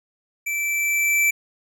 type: tone with level ramp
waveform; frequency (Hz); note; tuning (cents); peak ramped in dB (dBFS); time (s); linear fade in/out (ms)
square; 2328; D7; -16; -24 to -16; 0.46-1.31; 10
effects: none